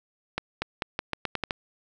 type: accelerating click train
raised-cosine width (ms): 0.3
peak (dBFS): -11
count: 9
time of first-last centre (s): 0.38-1.508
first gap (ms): 240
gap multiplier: 0.84
effects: none